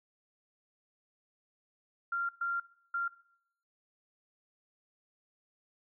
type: tone bursts at uneven times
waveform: sine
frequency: 1386 Hz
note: F6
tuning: 14 cents flat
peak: -30 dBFS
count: 3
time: 2.12-2.29 / 2.41-2.6 / 2.94-3.08 s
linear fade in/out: 5 ms
effects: noise-tail reverb RT60 0.7 s tail -20 dB re dry